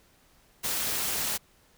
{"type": "noise with amplitude modulation", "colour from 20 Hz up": "white", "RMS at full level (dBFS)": -27, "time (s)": [0.63, 1.38], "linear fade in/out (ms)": 20, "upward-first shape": "sine", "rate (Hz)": 251, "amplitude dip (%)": 60, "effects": ["pink hiss -62 dBFS RMS until 1.77 s"]}